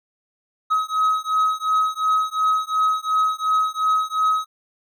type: beating tone pair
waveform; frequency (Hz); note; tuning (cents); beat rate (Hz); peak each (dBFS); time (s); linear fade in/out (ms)
triangle; 1271 / 1273.8; D#6 / D#6; +36 / +40; 2.8; -19; 0.7-4.46; 20
effects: none